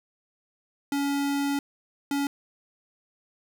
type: tone bursts at uneven times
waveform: square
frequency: 281.8 Hz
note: C#4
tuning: 29 cents sharp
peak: -25 dBFS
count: 2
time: 0.92-1.59 / 2.11-2.27 s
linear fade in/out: 2 ms
effects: none